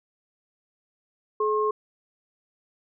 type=tone pair together; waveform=sine; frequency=426.4 / 1073 Hz; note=G#4 / C6; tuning=+46 / +43 cents; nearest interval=octave + major third; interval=1597 cents; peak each=-23 / -25 dBFS; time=1.4-1.71 s; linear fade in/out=5 ms; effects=none